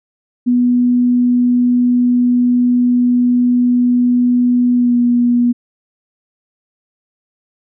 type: tone with pitch glide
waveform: sine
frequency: 245.4 to 241.6 Hz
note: B3 to B3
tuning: -11 to -38 cents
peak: -9 dBFS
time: 0.46-5.53 s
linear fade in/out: 20 ms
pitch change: -27 cents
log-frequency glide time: 4.75-4.95 s
effects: none